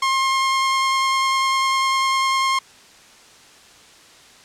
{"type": "tone with vibrato", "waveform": "sawtooth", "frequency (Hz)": 1067, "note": "C6", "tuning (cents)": 34, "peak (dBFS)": -13, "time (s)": [0.02, 2.59], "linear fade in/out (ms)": 5, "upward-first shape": "sine", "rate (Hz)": 10, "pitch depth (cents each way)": 9, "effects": ["white hiss -47 dBFS RMS until 4.44 s", "low-pass 7000 Hz 12 dB/octave"]}